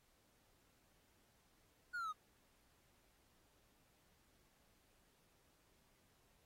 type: linear sweep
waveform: triangle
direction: down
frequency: 1479 to 1219 Hz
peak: -39 dBFS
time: 1.93-2.13 s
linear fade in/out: 20 ms
effects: pink hiss -75 dBFS RMS until 6.45 s + AAC 48 kbps